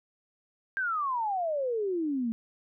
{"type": "exponential sweep", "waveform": "sine", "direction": "down", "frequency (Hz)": [1611, 220], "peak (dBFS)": -27, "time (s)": [0.77, 2.32], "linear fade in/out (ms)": 0, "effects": []}